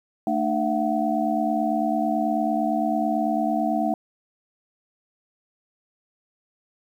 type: tone cluster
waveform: sine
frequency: 222.9 / 301.6 / 676 / 745 Hz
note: A3 / D4 / E5 / F#5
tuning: +23 / +46 / +43 / +12 cents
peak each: -26 dBFS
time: 0.27-3.94 s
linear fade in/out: 2 ms
effects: 9-bit